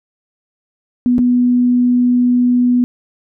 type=tone with dropouts; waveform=sine; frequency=246.1 Hz; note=B3; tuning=6 cents flat; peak=-9 dBFS; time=1.06-2.84 s; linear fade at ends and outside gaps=0 ms; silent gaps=1.182-1.19 s; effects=none